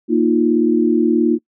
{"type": "chord", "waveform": "sine", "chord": "Bb suspended fourth", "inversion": "none", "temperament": "just", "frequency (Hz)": [233.1, 310.8, 349.6], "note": ["Bb3", "Eb4", "F4"], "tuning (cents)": [0, -2, 2], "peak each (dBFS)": -16, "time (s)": [0.08, 1.39], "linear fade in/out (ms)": 50, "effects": ["noise-tail reverb RT60 0.1 s tail -26 dB re dry"]}